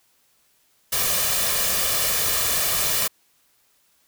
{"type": "noise with comb filter", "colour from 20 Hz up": "white", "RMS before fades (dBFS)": -22, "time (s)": [0.92, 3.08], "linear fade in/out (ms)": 10, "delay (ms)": 1.7, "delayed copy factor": 0.55, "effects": ["white hiss -63 dBFS RMS until 4.07 s"]}